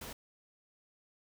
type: noise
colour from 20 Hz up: pink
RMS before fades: -45 dBFS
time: 0.01-0.13 s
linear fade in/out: 5 ms
effects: none